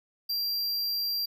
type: tone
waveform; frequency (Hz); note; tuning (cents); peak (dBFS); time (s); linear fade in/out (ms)
square; 4739; D8; +15; -28; 0.29-1.26; 10
effects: none